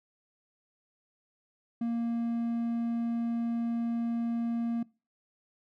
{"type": "tone", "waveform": "triangle", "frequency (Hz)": 233.1, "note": "A#3", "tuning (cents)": 0, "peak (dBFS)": -26, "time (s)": [1.81, 4.83], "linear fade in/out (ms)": 5, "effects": ["noise-tail reverb RT60 0.3 s tail -22 dB re dry"]}